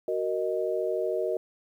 sine chord, D# minor, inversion first, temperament just, 373.4 / 466.7 / 622.3 Hz, F#4 / A#4 / D#5, +16 / +2 / 0 cents, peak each -30 dBFS, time 0.08-1.37 s, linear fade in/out 2 ms, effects 10-bit

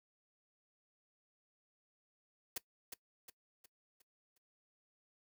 white noise with echo, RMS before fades -39 dBFS, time 2.56-2.58 s, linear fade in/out 5 ms, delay 360 ms, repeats 5, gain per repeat -7 dB, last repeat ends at 4.38 s, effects noise-tail reverb RT60 0.1 s tail -20 dB re dry

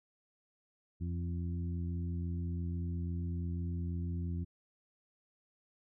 harmonic tone with a mistuned harmonic, 86 Hz, F2, 26 cents flat, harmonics 1 / 2 / 3 / 4, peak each -35 / -40 / -47 / -52 dBFS, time 1-4.45 s, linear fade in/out 20 ms, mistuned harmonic 3, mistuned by +16 cents, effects none

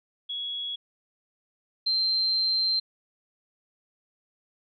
sine tone pair in turn, 3347 / 4137 Hz, G#7 / C8, +13 / -20 cents, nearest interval major third, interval 367 cents, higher second, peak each -30 / -22 dBFS, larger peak second, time 0.29-0.76 / 1.86-2.8 s, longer second, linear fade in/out 10 ms, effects none

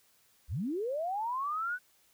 sine linear sweep, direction up, 46.5 to 1514 Hz, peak -31 dBFS, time 0.48-1.79 s, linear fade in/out 50 ms, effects white hiss -67 dBFS RMS until 2.13 s

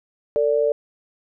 sine tone pair together, 449.2 / 583.9 Hz, A4 / D5, +36 / -10 cents, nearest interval perfect fourth, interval 454 cents, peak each -19 dBFS, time 0.36-0.72 s, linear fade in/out 0 ms, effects none

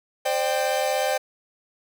45% pulse chord, C suspended second, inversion none, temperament equal with one note detuned, 523.3 / 600 / 784 Hz, C5 / D5 / G5, 0 / +37 / 0 cents, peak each -26 dBFS, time 0.25-1.18 s, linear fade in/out 10 ms, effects none

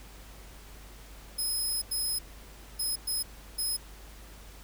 10% pulse tone bursts at uneven times, 5110 Hz, D#8, 45 cents sharp, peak -23 dBFS, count 5, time 1.38-1.82 / 1.91-2.19 / 2.79-2.96 / 3.07-3.23 / 3.58-3.77 s, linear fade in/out 10 ms, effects added 50 Hz sine -48 dBFS peak until 4.63 s + pink hiss -52 dBFS RMS until 4.63 s

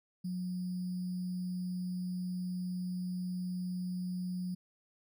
sine tone with sample-and-hold, 181 Hz, F#3, 38 cents flat, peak -34 dBFS, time 0.24-4.55 s, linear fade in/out 10 ms, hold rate 4900 Hz, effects none

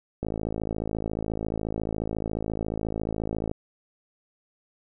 click train, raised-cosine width 2 ms, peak -16 dBFS, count 179, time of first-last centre 0.23-3.514 s, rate 54.2 Hz, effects none

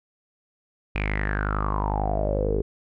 sawtooth tone with low-pass filter sweep, 51.1 Hz, G#1, 27 cents flat, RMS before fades -25 dBFS, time 0.95-2.62 s, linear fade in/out 5 ms, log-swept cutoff 2500 to 410 Hz, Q 9.8, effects none

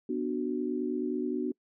sine chord, B minor, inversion none, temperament just, 246.9 / 296.3 / 370.4 Hz, B3 / D4 / F#4, 0 / +15 / +2 cents, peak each -33 dBFS, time 0.09-1.52 s, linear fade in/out 5 ms, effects noise-tail reverb RT60 0.1 s tail -26 dB re dry

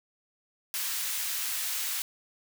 white high-pass noise, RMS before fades -32 dBFS, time 0.74-2.02 s, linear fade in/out 0 ms, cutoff 1400 Hz, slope 12 dB/octave, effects none

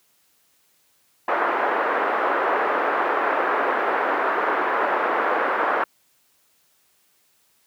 white band-pass noise, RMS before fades -22 dBFS, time 1.28-5.84 s, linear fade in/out 5 ms, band 350 to 1500 Hz, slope 24 dB/octave, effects white hiss -63 dBFS RMS until 7.66 s + high-pass 80 Hz 12 dB/octave

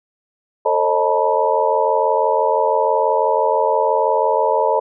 sine tone cluster, 444.3 / 537 / 616 / 881 / 967 Hz, A4 / C5 / D#5 / A5 / B5, +17 / +45 / -17 / +2 / -37 cents, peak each -20 dBFS, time 0.65-4.8 s, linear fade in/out 10 ms, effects none

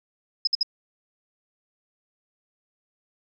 sine tone bursts, 5100 Hz, D#8, 42 cents sharp, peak -18 dBFS, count 3, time 0.45-0.631 s, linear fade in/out 5 ms, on 23 ms, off 56 ms, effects none

